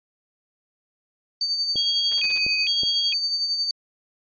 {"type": "tone with tremolo", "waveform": "sine", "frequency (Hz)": 4583, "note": "D8", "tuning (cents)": -43, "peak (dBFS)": -19, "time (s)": [1.41, 3.71], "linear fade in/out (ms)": 2, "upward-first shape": "sine", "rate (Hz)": 11, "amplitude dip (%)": 45}
{"type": "clicks", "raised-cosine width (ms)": 2, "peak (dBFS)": -22, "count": 3, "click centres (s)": [1.757, 2.465, 2.834]}
{"type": "tone with vibrato", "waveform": "sine", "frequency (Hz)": 2869, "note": "F7", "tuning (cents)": 46, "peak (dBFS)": -23, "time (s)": [1.76, 3.14], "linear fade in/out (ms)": 5, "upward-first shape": "square", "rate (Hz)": 1.1, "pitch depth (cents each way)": 230}
{"type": "noise bursts", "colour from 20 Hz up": "white", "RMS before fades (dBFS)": -36, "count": 5, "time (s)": [2.11, 2.384], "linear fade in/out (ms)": 5, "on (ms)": 30, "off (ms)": 31}
{"effects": ["resampled to 11025 Hz"]}